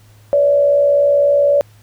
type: tone with frequency modulation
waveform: sine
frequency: 574 Hz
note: D5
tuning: 40 cents flat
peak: -9 dBFS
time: 0.33-1.61 s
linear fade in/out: 0 ms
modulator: 63.8 Hz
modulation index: 0.45
effects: added 105 Hz sine -44 dBFS peak until 1.82 s + pink hiss -52 dBFS RMS until 1.82 s